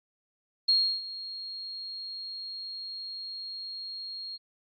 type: tone with ADSR envelope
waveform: sine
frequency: 4263 Hz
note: C8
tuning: 32 cents sharp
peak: -19 dBFS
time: 0.68-4.38 s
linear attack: 10 ms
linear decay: 320 ms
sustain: -17 dB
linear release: 29 ms
effects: AAC 64 kbps